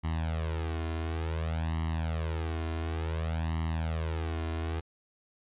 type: tone with flanger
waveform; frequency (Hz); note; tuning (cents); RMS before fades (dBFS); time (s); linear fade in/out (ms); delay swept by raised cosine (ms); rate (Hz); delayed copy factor
sawtooth; 80.7; E2; -36; -32; 0.03-4.81; 20; 0.99 to 2.89; 0.56; +0.85
effects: resampled to 8000 Hz